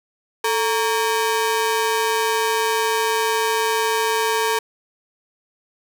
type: ring-modulated tone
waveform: sawtooth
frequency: 686 Hz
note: F5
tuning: 31 cents flat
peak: -11 dBFS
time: 0.44-4.59 s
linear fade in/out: 5 ms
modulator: 244 Hz
effects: none